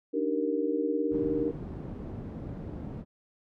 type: chord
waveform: sine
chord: Eb major seventh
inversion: third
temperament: just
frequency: 291.7 / 311.1 / 388.9 / 466.7 Hz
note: D4 / Eb4 / G4 / Bb4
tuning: -12 / 0 / -14 / +2 cents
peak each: -31 / -32 / -34 / -30 dBFS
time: 0.13-1.52 s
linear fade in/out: 20 ms
type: low-pass noise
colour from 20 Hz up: white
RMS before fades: -39 dBFS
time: 1.1-3.05 s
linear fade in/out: 50 ms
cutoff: 250 Hz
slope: 12 dB/octave
effects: none